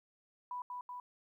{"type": "tone with echo", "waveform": "sine", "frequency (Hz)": 987.8, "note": "B5", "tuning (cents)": 0, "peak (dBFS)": -38, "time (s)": [0.51, 0.62], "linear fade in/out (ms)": 2, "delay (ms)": 190, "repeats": 2, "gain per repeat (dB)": -2, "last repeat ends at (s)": 1, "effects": ["13-bit"]}